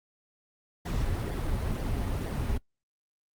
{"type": "noise with flanger", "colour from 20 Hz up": "brown", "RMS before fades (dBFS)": -30, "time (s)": [0.85, 2.58], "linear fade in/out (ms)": 10, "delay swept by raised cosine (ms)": [0.74, 6.64], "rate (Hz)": 2.1, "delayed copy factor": -0.55, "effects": ["noise-tail reverb RT60 0.1 s tail -19 dB re dry", "Opus 48 kbps"]}